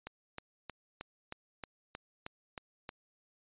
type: click train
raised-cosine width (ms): 0.3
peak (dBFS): -25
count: 10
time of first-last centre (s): 0.07-2.891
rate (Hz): 3.19
effects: resampled to 8000 Hz